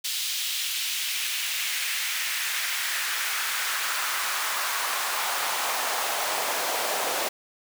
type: noise with high-pass filter sweep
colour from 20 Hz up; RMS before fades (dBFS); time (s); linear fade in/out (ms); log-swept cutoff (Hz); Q
pink; -28; 0.04-7.29; 10; 3500 to 580; 1.6
effects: none